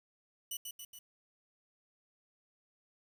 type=tone with echo; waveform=10% pulse; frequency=2960 Hz; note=F#7; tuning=in tune; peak=-29 dBFS; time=0.51-0.57 s; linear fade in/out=5 ms; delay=140 ms; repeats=3; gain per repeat=-4 dB; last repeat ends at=0.99 s; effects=10-bit

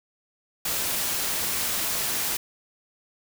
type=noise; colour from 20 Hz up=white; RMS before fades=-27 dBFS; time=0.65-2.37 s; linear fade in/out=5 ms; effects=none

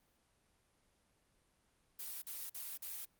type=noise bursts; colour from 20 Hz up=blue; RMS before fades=-45 dBFS; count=4; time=1.99-3.051 s; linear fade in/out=5 ms; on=230 ms; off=47 ms; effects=pink hiss -75 dBFS RMS until 3.19 s + Opus 32 kbps

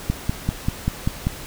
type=click train; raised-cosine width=5 ms; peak=-7 dBFS; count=7; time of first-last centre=0.1-1.27 s; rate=5.13 Hz; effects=pink hiss -36 dBFS RMS until 1.46 s

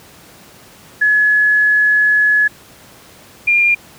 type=tone pair in turn; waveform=sine; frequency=1699 / 2403 Hz; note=G#6 / D7; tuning=+39 / +39 cents; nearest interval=tritone; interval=600 cents; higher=second; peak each=-9 dBFS; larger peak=neither; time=1.01-2.48 / 3.47-3.75 s; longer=first; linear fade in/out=10 ms; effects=pink hiss -42 dBFS RMS until 3.98 s + high-pass 80 Hz 12 dB/octave

